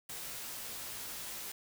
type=noise with comb filter; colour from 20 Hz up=white; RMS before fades=-43 dBFS; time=0.09-1.52 s; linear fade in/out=5 ms; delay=16 ms; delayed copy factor=-0.6; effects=none